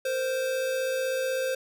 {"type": "tone pair together", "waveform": "square", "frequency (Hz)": [466.2, 522.2], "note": ["A#4", "C5"], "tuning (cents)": [0, -3], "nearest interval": "major second", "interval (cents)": 197, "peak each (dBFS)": [-38, -27], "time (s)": [0.05, 1.55], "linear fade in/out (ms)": 5, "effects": []}